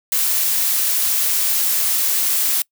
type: noise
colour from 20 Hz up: blue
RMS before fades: -18 dBFS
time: 0.12-2.62 s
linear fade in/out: 2 ms
effects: noise-tail reverb RT60 0.1 s tail -25 dB re dry